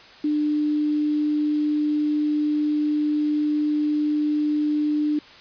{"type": "tone with quantisation", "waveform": "sine", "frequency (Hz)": 299.3, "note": "D4", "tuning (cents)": 33, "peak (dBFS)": -19, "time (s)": [0.24, 5.19], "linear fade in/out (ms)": 5, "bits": 7, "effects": ["white hiss -46 dBFS RMS until 5.4 s", "resampled to 11025 Hz"]}